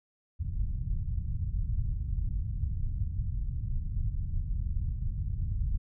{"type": "low-pass noise", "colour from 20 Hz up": "pink", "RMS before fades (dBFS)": -31, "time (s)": [0.39, 5.78], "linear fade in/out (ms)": 20, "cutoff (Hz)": 120, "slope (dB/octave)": 24, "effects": []}